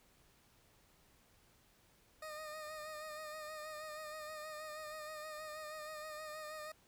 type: tone with vibrato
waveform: 20% pulse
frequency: 615 Hz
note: D#5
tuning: 20 cents flat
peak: -40 dBFS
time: 2.22-6.72 s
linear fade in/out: 5 ms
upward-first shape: sine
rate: 6.3 Hz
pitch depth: 33 cents each way
effects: pink hiss -69 dBFS RMS until 6.87 s